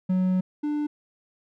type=tone pair in turn; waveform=triangle; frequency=185 / 296.7 Hz; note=F#3 / D4; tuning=0 / +18 cents; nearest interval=minor sixth; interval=818 cents; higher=second; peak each=-18 / -22 dBFS; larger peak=first; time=0.09-0.41 / 0.63-0.87 s; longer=first; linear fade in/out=10 ms; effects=none